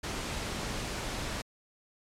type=noise; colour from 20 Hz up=pink; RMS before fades=-35 dBFS; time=0.03-1.42 s; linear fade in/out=10 ms; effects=low-pass 8000 Hz 12 dB/octave + MP3 96 kbps